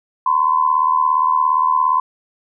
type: tone with amplitude modulation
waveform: sine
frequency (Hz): 1021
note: C6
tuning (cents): -43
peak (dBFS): -9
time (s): 0.26-2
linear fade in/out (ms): 5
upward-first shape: sine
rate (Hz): 77.3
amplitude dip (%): 75
effects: none